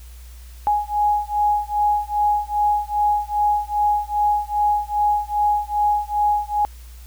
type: beating tone pair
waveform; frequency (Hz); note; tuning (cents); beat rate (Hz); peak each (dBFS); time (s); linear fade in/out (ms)
sine; 830.6 / 833.1; G#5 / G#5; 0 / +5; 2.5; -20; 0.67-6.65; 0
effects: added 60 Hz sine -37 dBFS peak until 7.06 s + white hiss -50 dBFS RMS until 7.06 s